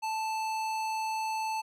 sine tone with hard clipping, 879 Hz, A5, 2 cents flat, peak -32 dBFS, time 0.02-1.62 s, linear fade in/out 20 ms, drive 17 dB, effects none

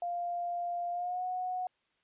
sine tone with pitch glide, 698.5 to 733.7 Hz, F5 to F#5, 0 to -15 cents, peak -32 dBFS, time 0.02-1.67 s, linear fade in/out 2 ms, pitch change +85 cents, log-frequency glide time 0.91-1.24 s, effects white hiss -75 dBFS RMS until 2.03 s + resampled to 8000 Hz

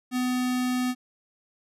square tone with notch filter, 251.1 Hz, B3, 29 cents sharp, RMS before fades -26 dBFS, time 0.11-0.95 s, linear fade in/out 50 ms, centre 590 Hz, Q 1.6, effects resampled to 32000 Hz

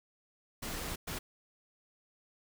pink noise bursts at uneven times, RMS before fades -39 dBFS, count 2, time 0.62-0.96 / 1.07-1.19 s, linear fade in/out 10 ms, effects none

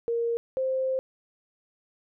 sine tone pair in turn, 466.7 / 523.9 Hz, A#4 / C5, +2 / +2 cents, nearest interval major second, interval 200 cents, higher second, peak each -24 dBFS, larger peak neither, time 0.08-0.37 / 0.57-0.99 s, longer second, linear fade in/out 0 ms, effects none

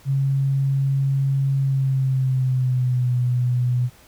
sine tone with pitch glide, 136.6 to 123.82 Hz, C#3 to B2, -25 to +5 cents, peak -17 dBFS, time 0.05-3.9 s, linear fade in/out 50 ms, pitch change -170 cents, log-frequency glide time 1.58-3.14 s, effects pink hiss -51 dBFS RMS until 4.07 s

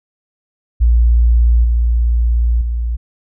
sine tone with level steps, 58.4 Hz, A#1, 4 cents sharp, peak -7 / -10 / -15 dBFS, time 0.8-2.97 s, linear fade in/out 20 ms, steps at 1.64 / 2.61 s, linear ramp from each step 5 ms, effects none

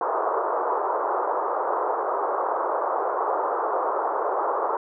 white band-pass noise, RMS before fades -25 dBFS, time 0.01-4.77 s, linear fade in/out 2 ms, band 380 to 1200 Hz, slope 48 dB/octave, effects none

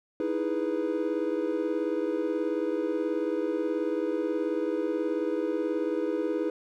triangle chord, E major seventh, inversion third, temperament equal, 311.1 / 329.6 / 415.3 / 493.9 Hz, D#4 / E4 / G#4 / B4, 0 / 0 / 0 / 0 cents, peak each -30 dBFS, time 0.2-6.5 s, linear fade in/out 2 ms, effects none

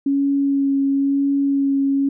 sine tone with vibrato, 277.2 Hz, C#4, in tune, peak -15 dBFS, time 0.06-2.09 s, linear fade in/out 5 ms, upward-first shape sine, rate 0.99 Hz, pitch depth 13 cents each way, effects none

